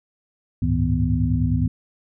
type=tone cluster; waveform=sine; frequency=69.9 / 98.8 / 108.6 / 158.6 / 247.9 Hz; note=C#2 / G2 / A2 / D#3 / B3; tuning=+15 / +14 / -22 / +33 / +7 cents; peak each=-24 dBFS; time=0.62-1.68 s; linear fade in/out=5 ms; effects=none